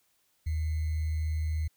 sine tone with sample-and-hold, 78.3 Hz, D#2, 11 cents sharp, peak -27 dBFS, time 0.46-1.68 s, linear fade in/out 10 ms, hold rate 2100 Hz, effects white hiss -71 dBFS RMS until 1.76 s

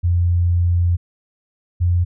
sine tone pair in turn, 87.2 / 87.91 Hz, F2 / F2, -2 / +12 cents, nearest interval unison, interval 14 cents, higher second, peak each -13 dBFS, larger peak neither, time 0.03-0.97 / 1.8-2.05 s, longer first, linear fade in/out 20 ms, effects none

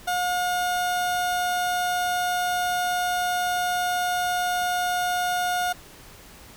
30% pulse tone, 718 Hz, F5, 48 cents sharp, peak -20 dBFS, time 0.07-5.73 s, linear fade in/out 10 ms, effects pink hiss -47 dBFS RMS until 6.56 s

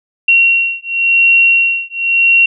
sine beating tone pair, 2739 / 2739.93 Hz, F7 / F7, -34 / -34 cents, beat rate 0.93 Hz, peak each -11 dBFS, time 0.28-2.46 s, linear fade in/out 5 ms, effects none

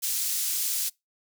pink high-pass noise, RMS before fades -28 dBFS, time 0.02-0.9 s, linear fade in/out 20 ms, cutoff 6200 Hz, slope 12 dB/octave, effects noise-tail reverb RT60 0.2 s tail -25 dB re dry

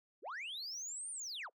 sine linear two-way sweep, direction up then down, 267.9 to 9250 to 342.1 Hz, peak -39 dBFS, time 0.22-1.5 s, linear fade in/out 50 ms, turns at 1.11 s, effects noise-tail reverb RT60 0.1 s tail -26 dB re dry + tanh soft clip ceiling -40 dBFS

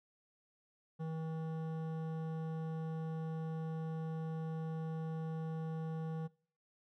triangle tone with hard clipping, 160.4 Hz, E3, 47 cents flat, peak -40 dBFS, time 0.99-6.28 s, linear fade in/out 20 ms, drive 17 dB, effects noise-tail reverb RT60 0.5 s tail -23 dB re dry

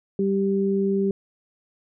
sine tone pair together, 196 / 392 Hz, G3 / G4, 0 / 0 cents, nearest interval octave, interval 1200 cents, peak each -22 dBFS, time 0.19-1.11 s, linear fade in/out 2 ms, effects none

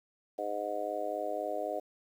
harmonic tone, 103.83 Hz, G#2, in tune, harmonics 3 / 4 / 5 / 6 / 7, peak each -43 / -41 / -39 / -36 / -38 dBFS, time 0.38-1.8 s, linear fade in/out 10 ms, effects 10-bit

